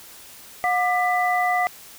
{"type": "tone cluster", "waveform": "sine", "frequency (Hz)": [722, 1193, 1989], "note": ["F#5", "D6", "B6"], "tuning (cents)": [-43, 27, 12], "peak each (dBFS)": [-20, -27, -24], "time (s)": [0.64, 1.67], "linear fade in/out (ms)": 0, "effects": ["white hiss -44 dBFS RMS until 1.98 s"]}